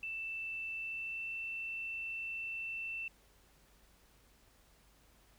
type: tone with pitch glide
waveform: sine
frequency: 2659 to 2676 Hz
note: E7 to E7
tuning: +14 to +25 cents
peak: -38 dBFS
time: 0.03-3.08 s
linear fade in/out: 2 ms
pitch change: +11 cents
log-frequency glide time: 0.75-1.31 s
effects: added 50 Hz sine -68 dBFS peak until 5.38 s + pink hiss -67 dBFS RMS until 5.38 s